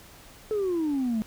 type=exponential sweep; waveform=sine; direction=down; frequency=440 to 211.3 Hz; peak=-22 dBFS; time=0.51-1.22 s; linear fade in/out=0 ms; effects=tanh soft clip ceiling -22 dBFS + pink hiss -50 dBFS RMS until 1.26 s